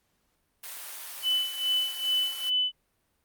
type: high-pass noise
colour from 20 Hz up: white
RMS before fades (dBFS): -40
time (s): 0.63-2.5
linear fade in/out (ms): 10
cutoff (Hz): 690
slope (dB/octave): 12
type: tone with tremolo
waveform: sine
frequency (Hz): 3000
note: F#7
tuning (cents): +23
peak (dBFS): -22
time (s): 1.22-2.72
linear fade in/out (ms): 50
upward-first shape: sine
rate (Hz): 2.4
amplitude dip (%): 80
effects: pink hiss -73 dBFS RMS until 3.24 s + Opus 48 kbps